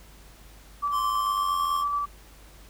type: tone with tremolo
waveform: sine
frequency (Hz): 1156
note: D6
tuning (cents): -28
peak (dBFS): -23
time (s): 0.82-2.06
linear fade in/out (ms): 20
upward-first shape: square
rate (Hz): 9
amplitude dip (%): 25
type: tone with pitch glide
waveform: square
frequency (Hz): 1046.5 to 1071.6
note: C6 to C6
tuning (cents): 0 to +41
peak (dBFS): -30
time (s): 0.91-1.85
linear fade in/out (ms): 50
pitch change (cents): +41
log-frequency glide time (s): 1.14-1.62
effects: added 50 Hz sine -49 dBFS peak until 2.69 s + pink hiss -53 dBFS RMS until 2.69 s